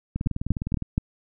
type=two click trains; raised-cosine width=5 ms; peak=-15 / -9 dBFS; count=14 / 4; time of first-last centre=0.16-0.823 / 0.27-0.979 s; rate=19.6 / 4.23 Hz; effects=none